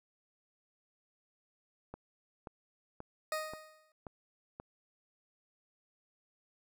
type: click train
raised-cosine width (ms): 1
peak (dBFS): -30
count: 6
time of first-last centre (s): 1.94-4.6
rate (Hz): 1.88
type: tone with exponential decay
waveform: 20% pulse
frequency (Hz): 622.3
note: D#5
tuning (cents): 0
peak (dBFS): -27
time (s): 3.32-3.92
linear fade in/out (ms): 2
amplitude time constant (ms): 130
effects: none